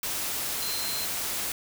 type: tone in noise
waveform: sine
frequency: 4124 Hz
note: C8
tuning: 26 cents flat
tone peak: -34 dBFS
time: 0.62-1.05 s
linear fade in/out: 2 ms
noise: white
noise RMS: -31 dBFS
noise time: 0.03-1.52 s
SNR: -6 dB
effects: none